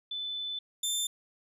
sine / 20% pulse tone pair in turn, 3509 / 3560 Hz, A7 / A7, -5 / +20 cents, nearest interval unison, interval 25 cents, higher second, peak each -33 / -23 dBFS, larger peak second, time 0.11-0.59 / 0.83-1.07 s, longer first, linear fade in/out 5 ms, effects none

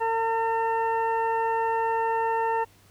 harmonic tone, 453.1 Hz, A#4, 49 cents flat, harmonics 1 / 2 / 3 / 4 / 6, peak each -28 / -24 / -39 / -35 / -43 dBFS, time 0-2.65 s, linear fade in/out 20 ms, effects added 99 Hz sine -58 dBFS peak until 2.9 s + pink hiss -58 dBFS RMS until 2.9 s

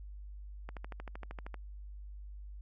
click train, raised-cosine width 0.5 ms, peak -29 dBFS, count 12, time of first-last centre 0.69-1.543 s, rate 12.9 Hz, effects added 50 Hz sine -44 dBFS peak until 2.61 s + AAC 48 kbps

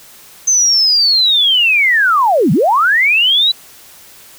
sine linear two-way sweep, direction down then up, 6272 to 132.9 to 4000 Hz, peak -8 dBFS, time 0.47-3.52 s, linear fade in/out 10 ms, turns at 2.52 s, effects white hiss -40 dBFS RMS until 4.38 s

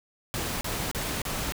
pink noise bursts, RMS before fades -31 dBFS, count 4, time 0.34-1.522 s, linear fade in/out 0 ms, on 270 ms, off 34 ms, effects none

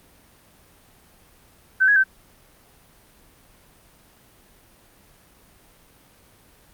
sine tone with pitch steps, 1533 / 1664 / 1548 Hz, G6 / G#6 / G6, -39 / +3 / -22 cents, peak -13 dBFS, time 1.8-2.04 s, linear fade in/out 20 ms, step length 80 ms, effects pink hiss -54 dBFS RMS until 6.73 s + Opus 32 kbps

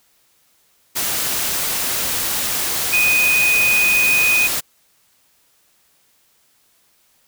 sine tone in noise, 2489 Hz, D#7, in tune, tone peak -13 dBFS, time 2.92-4.48 s, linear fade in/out 20 ms, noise white, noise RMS -21 dBFS, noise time 0.95-4.61 s, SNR +5 dB, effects white hiss -59 dBFS RMS until 7.27 s

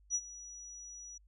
sine tone with ADSR envelope, 5850 Hz, F#8, 21 cents flat, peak -28 dBFS, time 0.1-1.18 s, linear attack 49 ms, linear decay 52 ms, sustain -18 dB, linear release 7 ms, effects added 50 Hz sine -61 dBFS peak until 1.27 s

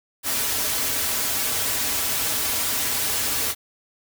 white noise with comb filter, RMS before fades -24 dBFS, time 0.23-3.55 s, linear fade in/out 50 ms, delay 5.6 ms, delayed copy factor -0.7, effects none

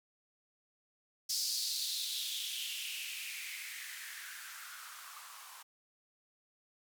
violet noise with band-pass filter sweep, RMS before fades -41 dBFS, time 1.29-5.63 s, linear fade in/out 10 ms, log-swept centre 5100 to 970 Hz, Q 4.6, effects none

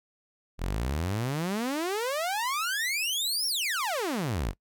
sawtooth exponential two-way sweep, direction up then down, 39.51 to 5600 to 39.51 Hz, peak -24 dBFS, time 0.58-4.54 s, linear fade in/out 50 ms, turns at 3.47 s, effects noise-tail reverb RT60 0.1 s tail -21 dB re dry

